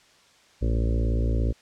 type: harmonic tone with a mistuned harmonic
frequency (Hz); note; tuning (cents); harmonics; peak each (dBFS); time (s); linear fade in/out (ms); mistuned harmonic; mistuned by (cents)
56.9; A#1; -41; 1 / 2 / 4 / 5 / 6 / 7 / 8 / 9 / 10; -22 / -28 / -34 / -36 / -38 / -39 / -40 / -41 / -42; 0.61-1.53; 20; 1; +28
effects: white hiss -57 dBFS RMS until 1.61 s + low-pass 6000 Hz 12 dB/octave